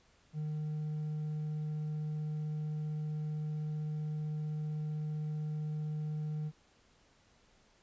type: tone with hard clipping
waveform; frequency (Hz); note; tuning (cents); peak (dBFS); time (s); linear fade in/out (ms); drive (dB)
sine; 152.6; D#3; -33; -35; 0.33-6.52; 50; 2
effects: pink hiss -67 dBFS RMS until 7.82 s + resampled to 16000 Hz